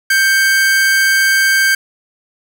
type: tone pair together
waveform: 45% pulse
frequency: 1568.7 / 2217 Hz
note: G6 / C#7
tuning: +1 / 0 cents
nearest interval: tritone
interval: 599 cents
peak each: -10 / -20 dBFS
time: 0.1-1.75 s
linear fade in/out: 5 ms
effects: 7-bit